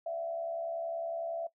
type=tone with frequency modulation; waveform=sine; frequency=669 Hz; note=E5; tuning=25 cents sharp; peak=-33 dBFS; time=0.06-1.47 s; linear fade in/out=5 ms; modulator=70.8 Hz; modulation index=0.53; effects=noise-tail reverb RT60 0.1 s tail -17 dB re dry